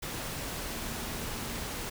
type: tone in noise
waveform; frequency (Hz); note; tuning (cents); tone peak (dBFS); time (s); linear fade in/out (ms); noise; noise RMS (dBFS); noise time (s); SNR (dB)
sine; 230.7; A#3; -18; -46; 0.71-1.67; 10; pink; -37; 0.02-1.9; -12
effects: none